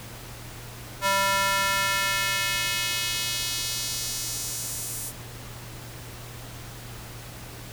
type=tone with high-pass filter sweep; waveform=square; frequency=196 Hz; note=G3; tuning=in tune; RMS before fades=-27 dBFS; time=1.01-5.13 s; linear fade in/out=50 ms; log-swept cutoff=910 to 9300 Hz; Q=1.2; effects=added 118 Hz sine -42 dBFS peak until 7.72 s + pink hiss -42 dBFS RMS until 7.72 s